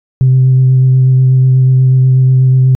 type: tone with vibrato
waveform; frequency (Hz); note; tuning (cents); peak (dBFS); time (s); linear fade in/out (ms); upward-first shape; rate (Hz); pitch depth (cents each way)
sine; 129.9; C3; -12; -3; 0.21-2.75; 0; sine; 8.2; 13
effects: tanh soft clip ceiling -1 dBFS